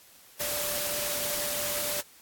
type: tone in noise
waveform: sine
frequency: 587.3 Hz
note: D5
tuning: in tune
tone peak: -37 dBFS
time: 0.39-2.02 s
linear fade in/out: 20 ms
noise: white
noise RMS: -31 dBFS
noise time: 0.39-2.02 s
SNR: -9 dB
effects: white hiss -55 dBFS RMS until 2.21 s + AAC 64 kbps